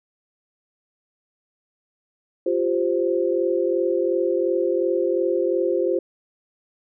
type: chord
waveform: sine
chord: F suspended second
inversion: none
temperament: equal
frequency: 349.2 / 392 / 523.3 Hz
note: F4 / G4 / C5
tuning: 0 / 0 / 0 cents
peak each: -22 / -24 / -23 dBFS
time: 2.46-5.99 s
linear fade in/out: 5 ms
effects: none